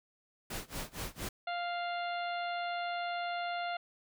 pink noise with tremolo, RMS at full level -38 dBFS, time 0.5-1.29 s, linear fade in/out 5 ms, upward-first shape sine, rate 4.3 Hz, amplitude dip 95%
harmonic tone, 698.5 Hz, F5, in tune, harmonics 1 / 2 / 3 / 4 / 5 / 6, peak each -35 / -41 / -45 / -47 / -49 / -51 dBFS, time 1.47-3.77 s, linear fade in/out 5 ms
effects none

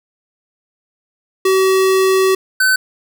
square tone pair in turn, 380.2 / 1520.8 Hz, F#4 / F#6, +47 / +47 cents, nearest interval 2 octaves, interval 2400 cents, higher second, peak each -11 dBFS, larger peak neither, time 1.45-2.35 / 2.6-2.76 s, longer first, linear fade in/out 5 ms, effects none

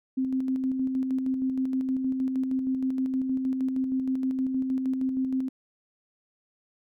sine tone with tremolo, 261.6 Hz, C4, in tune, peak -23 dBFS, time 0.17-5.49 s, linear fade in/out 10 ms, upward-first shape square, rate 6.4 Hz, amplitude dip 35%, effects none

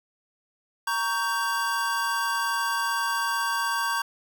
square chord, G diminished, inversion first, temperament equal with one note detuned, 932.3 / 1122.3 / 1568 Hz, Bb5 / Db6 / G6, 0 / +21 / 0 cents, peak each -30 / -30 / -29 dBFS, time 0.87-4.02 s, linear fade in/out 5 ms, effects none

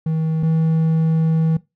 triangle tone pair in turn, 159.6 / 160.99 Hz, D#3 / E3, +44 / -41 cents, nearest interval unison, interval 15 cents, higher second, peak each -15 / -12 dBFS, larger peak second, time 0.06-0.43 / 0.43-1.57 s, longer second, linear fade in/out 5 ms, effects noise-tail reverb RT60 0.2 s tail -19 dB re dry

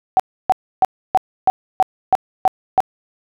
sine tone bursts, 756 Hz, F#5, 37 cents sharp, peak -8 dBFS, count 9, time 0.17-2.804 s, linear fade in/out 0 ms, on 26 ms, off 300 ms, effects none

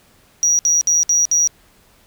triangle tone bursts, 5770 Hz, F#8, 44 cents flat, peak -9 dBFS, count 5, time 0.43-1.474 s, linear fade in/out 0 ms, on 160 ms, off 61 ms, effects tanh soft clip ceiling -9 dBFS + pink hiss -53 dBFS RMS until 2.06 s

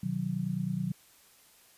sine chord, B major, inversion none, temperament equal with one note detuned, 125.92 / 155.56 / 185 Hz, B2 / D#3 / F#3, +34 / 0 / 0 cents, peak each -37 / -34 / -32 dBFS, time 0.03-0.92 s, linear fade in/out 5 ms, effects white hiss -60 dBFS RMS until 1.77 s + resampled to 32000 Hz

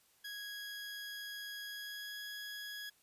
20% pulse tone with pitch glide, 1658 to 1668.6 Hz, G#6 to G#6, -3 to +8 cents, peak -38 dBFS, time 0.24-2.9 s, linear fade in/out 10 ms, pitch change +11 cents, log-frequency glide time 1.65-2.16 s, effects white hiss -70 dBFS RMS until 3.02 s + resampled to 32000 Hz

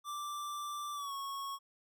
square tone with pitch glide, 1174.7 to 1102.4 Hz, D6 to C#6, 0 to -10 cents, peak -39 dBFS, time 0.04-1.59 s, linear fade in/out 50 ms, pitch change -110 cents, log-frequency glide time 0.93-1.13 s, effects none

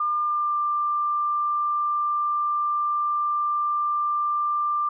sine tone with pitch glide, 1200 to 1186.9 Hz, D6 to D6, +37 to +18 cents, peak -21 dBFS, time 0-4.89 s, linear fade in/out 5 ms, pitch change -19 cents, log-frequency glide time 0.23-0.56 s, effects none

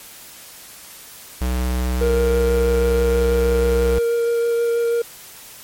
square tone, 62.6 Hz, B1, 24 cents sharp, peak -19 dBFS, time 1.41-3.99 s, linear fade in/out 5 ms
triangle tone with vibrato, 467.8 Hz, A#4, 6 cents sharp, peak -14 dBFS, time 2.01-5.02 s, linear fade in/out 5 ms, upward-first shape sine, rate 6.2 Hz, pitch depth 9 cents each way
effects white hiss -40 dBFS RMS until 5.63 s + MP3 64 kbps

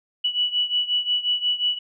sine beating tone pair, 2948 / 2953.6 Hz, F#7 / F#7, -7 / -4 cents, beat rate 5.6 Hz, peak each -22 / -25 dBFS, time 0.24-1.79 s, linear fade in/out 10 ms, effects none

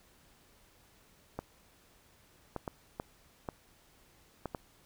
clicks, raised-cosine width 1 ms, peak -22 dBFS, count 7, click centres 1.39 / 2.563 / 2.678 / 2.999 / 3.488 / 4.457 / 4.548 s, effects pink hiss -64 dBFS RMS until 4.85 s

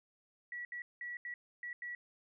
sine tone bursts at uneven times, 1936 Hz, B6, 35 cents flat, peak -40 dBFS, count 6, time 0.52-0.65 / 0.72-0.82 / 1.01-1.17 / 1.25-1.34 / 1.63-1.73 / 1.82-1.95 s, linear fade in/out 2 ms, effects none

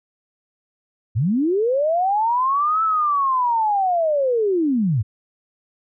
sine linear two-way sweep, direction up then down, 93 to 1324 to 93 Hz, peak -16 dBFS, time 1.15-5.03 s, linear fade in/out 20 ms, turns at 2.83 s, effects none

